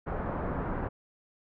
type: low-pass noise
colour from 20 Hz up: pink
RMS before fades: -33 dBFS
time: 0.06-0.89 s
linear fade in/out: 20 ms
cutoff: 1400 Hz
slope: 24 dB/octave
effects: none